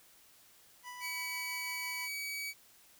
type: tone with tremolo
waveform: 25% pulse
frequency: 987.8 Hz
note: B5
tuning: in tune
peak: -39 dBFS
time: 0.83-2.09 s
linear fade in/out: 50 ms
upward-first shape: sine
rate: 6 Hz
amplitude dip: 30%
type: tone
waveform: sawtooth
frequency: 2275 Hz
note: C#7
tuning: 44 cents sharp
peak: -34 dBFS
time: 1-2.54 s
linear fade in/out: 50 ms
effects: white hiss -62 dBFS RMS until 2.99 s